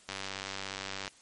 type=click train; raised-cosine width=0.2 ms; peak=-19 dBFS; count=97; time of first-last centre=0.09-1.079 s; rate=97.1 Hz; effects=white hiss -59 dBFS RMS until 1.21 s + MP3 48 kbps